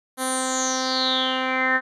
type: tone with low-pass filter sweep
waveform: 10% pulse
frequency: 259.5 Hz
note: C4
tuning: 14 cents flat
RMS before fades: -23 dBFS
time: 0.17-1.81 s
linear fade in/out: 50 ms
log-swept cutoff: 11000 to 1700 Hz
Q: 9.8
effects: none